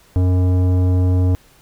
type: tone with tanh clipping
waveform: sine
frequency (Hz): 91.2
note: F#2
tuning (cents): -24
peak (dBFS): -14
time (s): 0.16-1.35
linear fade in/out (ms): 0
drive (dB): 14
effects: pink hiss -51 dBFS RMS until 1.61 s